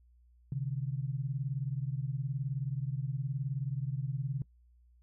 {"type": "beating tone pair", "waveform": "sine", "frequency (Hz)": [129.9, 148.9], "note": ["C3", "D3"], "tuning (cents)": [-12, 24], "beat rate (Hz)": 19, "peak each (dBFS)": [-34, -36], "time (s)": [0.52, 4.42], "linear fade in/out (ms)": 2, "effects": ["noise-tail reverb RT60 0.1 s tail -22 dB re dry", "added 60 Hz sine -60 dBFS peak until 5.02 s"]}